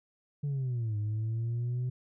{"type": "linear two-way sweep", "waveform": "sine", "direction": "down then up", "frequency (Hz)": [146.83, 103.9, 126.7], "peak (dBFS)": -27, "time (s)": [0.43, 1.9], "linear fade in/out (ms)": 10, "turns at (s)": 0.97, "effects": ["tanh soft clip ceiling -28 dBFS"]}